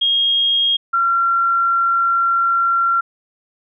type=tone pair in turn; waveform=sine; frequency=3256 / 1369 Hz; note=G#7 / F6; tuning=-35 / -35 cents; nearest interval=octave + minor third; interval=1500 cents; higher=first; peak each=-13 dBFS; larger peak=neither; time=0.01-0.77 / 0.93-3.01 s; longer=second; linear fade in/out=10 ms; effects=none